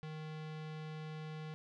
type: tone with low-pass filter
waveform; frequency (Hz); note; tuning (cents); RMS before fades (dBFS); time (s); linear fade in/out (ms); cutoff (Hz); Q
square; 155.56; D#3; 0; -45; 0.03-1.54; 0; 3600; 1.2
effects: none